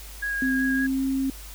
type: tone with vibrato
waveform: sine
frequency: 1645 Hz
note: G#6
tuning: 17 cents flat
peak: -25 dBFS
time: 0.22-0.87 s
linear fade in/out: 10 ms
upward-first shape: sine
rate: 5.3 Hz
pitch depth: 14 cents each way
type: tone with pitch glide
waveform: sine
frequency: 261.6 to 268 Hz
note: C4 to C4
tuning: 0 to +42 cents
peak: -22 dBFS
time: 0.42-1.3 s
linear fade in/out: 2 ms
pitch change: +42 cents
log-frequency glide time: 0.53-1.06 s
effects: added 50 Hz sine -40 dBFS peak until 1.54 s + white hiss -44 dBFS RMS until 1.54 s